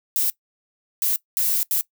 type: noise bursts at uneven times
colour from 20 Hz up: violet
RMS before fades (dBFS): -21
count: 4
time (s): 0.16-0.3 / 1.02-1.16 / 1.37-1.63 / 1.71-1.81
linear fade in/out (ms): 0
effects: noise-tail reverb RT60 0.1 s tail -20 dB re dry